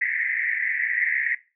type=band-pass noise; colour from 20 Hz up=white; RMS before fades=-25 dBFS; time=0.01-1.35 s; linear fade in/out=5 ms; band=1800 to 2100 Hz; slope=96 dB/octave; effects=noise-tail reverb RT60 0.3 s tail -18 dB re dry